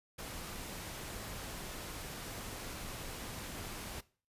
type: noise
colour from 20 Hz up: pink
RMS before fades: -44 dBFS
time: 0.18-4.01 s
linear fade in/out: 10 ms
effects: noise-tail reverb RT60 0.4 s tail -20 dB re dry + resampled to 32000 Hz